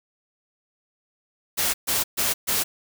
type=noise bursts; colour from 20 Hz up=white; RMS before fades=-23 dBFS; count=4; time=1.57-2.64 s; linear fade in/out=20 ms; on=170 ms; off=130 ms; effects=none